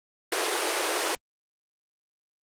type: high-pass noise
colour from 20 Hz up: pink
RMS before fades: -26 dBFS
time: 0.32-1.15 s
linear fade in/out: 2 ms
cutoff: 320 Hz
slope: 96 dB/octave
effects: low-pass 10000 Hz 12 dB/octave + Opus 32 kbps